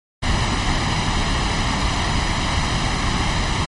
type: noise with comb filter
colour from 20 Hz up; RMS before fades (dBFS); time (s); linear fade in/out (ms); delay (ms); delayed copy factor
pink; -19; 0.22-3.66; 20; 1; +0.6
effects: low-pass 5000 Hz 12 dB/octave + MP3 48 kbps